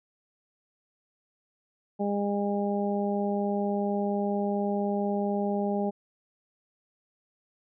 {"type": "harmonic tone", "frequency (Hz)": 202.7, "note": "G#3", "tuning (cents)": -42, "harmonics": [1, 2, 3, 4], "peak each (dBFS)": [-28, -31, -33, -34], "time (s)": [1.99, 5.91], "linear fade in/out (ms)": 20, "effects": []}